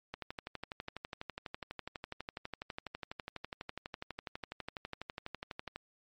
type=click train; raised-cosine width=0.3 ms; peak=-24 dBFS; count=69; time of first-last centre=0.14-5.76 s; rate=12.1 Hz; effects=MP3 48 kbps